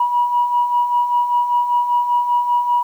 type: beating tone pair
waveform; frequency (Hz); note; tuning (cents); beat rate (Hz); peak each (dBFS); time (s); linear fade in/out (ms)
sine; 964 / 969.1; B5 / B5; -42 / -33; 5.1; -22 / -14; 0-2.83; 5
effects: tanh soft clip ceiling -7 dBFS + 8-bit